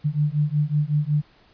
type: beating tone pair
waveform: sine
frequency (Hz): 146.2 / 151.6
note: D3 / D#3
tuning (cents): -7 / -45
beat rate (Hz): 5.4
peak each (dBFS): -22 / -22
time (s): 0.04-1.22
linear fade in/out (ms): 20
effects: pink hiss -56 dBFS RMS until 1.53 s + resampled to 11025 Hz